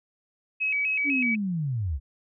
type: tone with vibrato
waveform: sine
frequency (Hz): 2415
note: D7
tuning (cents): +48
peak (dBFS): -23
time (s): 0.6-1.36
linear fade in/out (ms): 20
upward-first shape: square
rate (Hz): 4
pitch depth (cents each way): 100
type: linear sweep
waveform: sine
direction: down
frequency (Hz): 293.7 to 60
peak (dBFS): -25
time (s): 1.04-2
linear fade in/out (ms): 50
effects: none

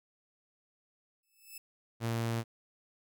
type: tone with exponential growth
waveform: 5% pulse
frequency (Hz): 2622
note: E7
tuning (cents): -10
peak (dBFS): -33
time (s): 1.23-1.58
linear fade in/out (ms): 5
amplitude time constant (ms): 75
type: tone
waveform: sawtooth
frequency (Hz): 115.3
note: A#2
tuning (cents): -19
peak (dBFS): -27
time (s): 2-2.44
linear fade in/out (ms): 50
effects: none

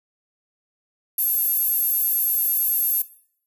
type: tone with high-pass filter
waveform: sawtooth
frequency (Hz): 891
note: A5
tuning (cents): +22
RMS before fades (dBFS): -22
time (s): 1.18-3.02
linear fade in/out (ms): 5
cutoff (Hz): 12000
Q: 8.5
effects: noise-tail reverb RT60 0.6 s tail -17 dB re dry

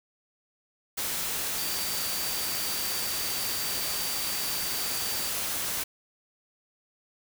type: tone in noise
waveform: sine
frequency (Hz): 4637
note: D8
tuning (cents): -23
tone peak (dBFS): -36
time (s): 1.58-5.3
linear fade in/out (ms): 10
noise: white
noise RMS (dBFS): -31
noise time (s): 0.97-5.84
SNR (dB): -8
effects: none

